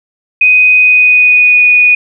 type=tone with pitch glide; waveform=sine; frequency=2500 to 2470 Hz; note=D#7 to D#7; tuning=+8 to -13 cents; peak=-3 dBFS; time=0.41-1.95 s; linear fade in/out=5 ms; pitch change=-21 cents; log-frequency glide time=0.78-1.63 s; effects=none